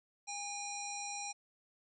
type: harmonic tone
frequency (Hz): 812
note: G#5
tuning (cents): -39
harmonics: 1 / 3 / 5 / 7 / 9 / 10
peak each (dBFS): -44 / -47 / -50 / -44 / -49 / -52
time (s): 0.27-1.33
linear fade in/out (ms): 20
effects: none